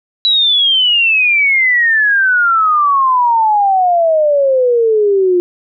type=exponential sweep; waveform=sine; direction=down; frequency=3951 to 350.5 Hz; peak=-8 dBFS; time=0.25-5.4 s; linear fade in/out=0 ms; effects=none